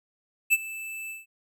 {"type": "tone with ADSR envelope", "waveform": "square", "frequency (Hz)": 2637, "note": "E7", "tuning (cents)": 0, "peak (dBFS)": -16, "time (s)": [0.5, 1.26], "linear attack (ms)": 31, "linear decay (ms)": 36, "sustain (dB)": -19, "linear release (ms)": 160, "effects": []}